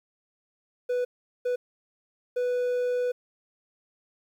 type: tone bursts at uneven times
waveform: triangle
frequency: 493.9 Hz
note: B4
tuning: in tune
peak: -22 dBFS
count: 3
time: 0.89-1.05 / 1.45-1.56 / 2.36-3.12 s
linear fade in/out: 10 ms
effects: 10-bit